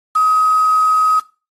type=tone with quantisation; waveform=sine; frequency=1265 Hz; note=D#6; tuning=28 cents sharp; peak=-10 dBFS; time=0.15-1.2 s; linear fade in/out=10 ms; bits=5; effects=noise-tail reverb RT60 0.3 s tail -17 dB re dry + AAC 32 kbps